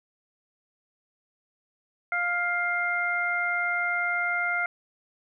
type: harmonic tone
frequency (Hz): 702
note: F5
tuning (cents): +9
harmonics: 1 / 2 / 3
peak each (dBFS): -32 / -27 / -28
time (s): 2.12-4.66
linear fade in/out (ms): 2
effects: none